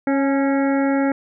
harmonic tone with a mistuned harmonic, 274.2 Hz, C#4, 19 cents flat, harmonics 1 / 2 / 3 / 5 / 6 / 7 / 8, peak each -17 / -23 / -27 / -31 / -33 / -34 / -35 dBFS, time 0.07-1.12 s, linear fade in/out 2 ms, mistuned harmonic 3, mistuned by +34 cents, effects none

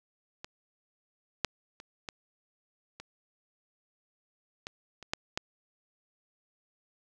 clicks, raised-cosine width 0.2 ms, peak -23 / -9 / -29 / -20 / -26 / -21 / -28 / -12 / -13 dBFS, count 9, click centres 0.445 / 1.447 / 1.801 / 2.088 / 3 / 4.669 / 5.027 / 5.135 / 5.375 s, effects none

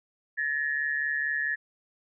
sine tone pair together, 1720 / 1864.4 Hz, A6 / A#6, -40 / 0 cents, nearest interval minor second, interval 140 cents, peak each -28 / -30 dBFS, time 0.37-1.56 s, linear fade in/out 20 ms, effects none

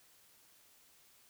silence, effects white hiss -65 dBFS RMS until 1.29 s

